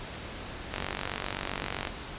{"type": "click train", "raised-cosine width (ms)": 0.3, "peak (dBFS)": -15, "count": 55, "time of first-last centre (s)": [0.74, 1.872], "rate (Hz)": 47.7, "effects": ["pink hiss -40 dBFS RMS until 2.18 s", "resampled to 8000 Hz"]}